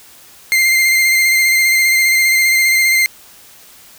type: tone with vibrato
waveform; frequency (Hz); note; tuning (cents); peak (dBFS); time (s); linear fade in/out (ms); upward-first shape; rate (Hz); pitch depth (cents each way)
40% pulse; 2096; C7; +2; -9; 0.52-3.06; 0; square; 15; 17
effects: white hiss -42 dBFS RMS until 3.98 s